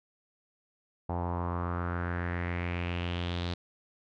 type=tone with low-pass filter sweep; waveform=sawtooth; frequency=87.31 Hz; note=F2; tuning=in tune; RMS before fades=-33 dBFS; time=1.09-3.54 s; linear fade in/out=5 ms; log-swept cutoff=830 to 4000 Hz; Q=4; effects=none